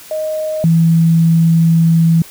sine tone pair in turn, 622.3 / 164.83 Hz, D#5 / E3, 0 / 0 cents, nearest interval octave + major seventh, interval 2300 cents, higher first, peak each -16 / -7 dBFS, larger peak second, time 0.11-0.64 / 0.64-2.22 s, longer second, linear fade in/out 2 ms, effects white hiss -37 dBFS RMS until 2.3 s

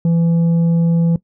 sine tone with tanh clipping, 167.6 Hz, E3, 29 cents sharp, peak -12 dBFS, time 0.05-1.16 s, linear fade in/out 2 ms, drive 5 dB, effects noise-tail reverb RT60 0.1 s tail -18 dB re dry

